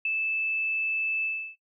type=tone with ADSR envelope; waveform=sine; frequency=2628 Hz; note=E7; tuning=6 cents flat; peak=-23 dBFS; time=0.05-1.56 s; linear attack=4 ms; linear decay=6 ms; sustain=-2 dB; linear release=320 ms; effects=noise-tail reverb RT60 0.1 s tail -18 dB re dry